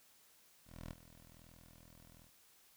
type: tone with ADSR envelope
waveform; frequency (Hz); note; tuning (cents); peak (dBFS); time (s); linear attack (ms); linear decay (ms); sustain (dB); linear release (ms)
10% pulse; 41.2; E1; 0; -36; 0.64-2.32; 270; 28; -16; 110
effects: white hiss -67 dBFS RMS until 2.76 s